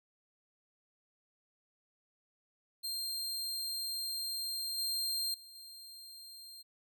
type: tone with level steps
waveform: sawtooth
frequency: 4186 Hz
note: C8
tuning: in tune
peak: -33 / -30 / -49 / -46 dBFS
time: 2.83-6.63 s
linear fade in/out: 20 ms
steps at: 4.78 / 5.34 / 5.55 s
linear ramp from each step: 2 ms
effects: none